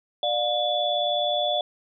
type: tone cluster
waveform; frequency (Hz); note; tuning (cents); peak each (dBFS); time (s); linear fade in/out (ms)
sine; 593 / 712 / 3446; D5 / F5 / A7; +17 / +33 / -37; -26; 0.23-1.61; 2
effects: none